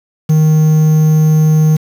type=tone with quantisation; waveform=triangle; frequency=155.56 Hz; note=D#3; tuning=in tune; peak=-4 dBFS; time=0.29-1.77 s; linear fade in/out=10 ms; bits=5; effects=none